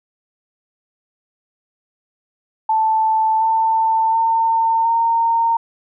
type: tone with pitch steps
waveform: sine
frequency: 880 / 892.8 / 905.8 / 919 Hz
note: A5 / A5 / A#5 / A#5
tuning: 0 / +25 / -50 / -25 cents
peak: -13 dBFS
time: 2.69-5.57 s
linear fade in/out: 5 ms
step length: 720 ms
effects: none